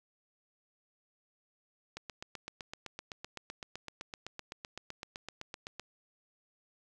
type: click train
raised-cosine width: 0.2 ms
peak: -24 dBFS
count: 31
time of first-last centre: 1.97-5.797 s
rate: 7.84 Hz
effects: none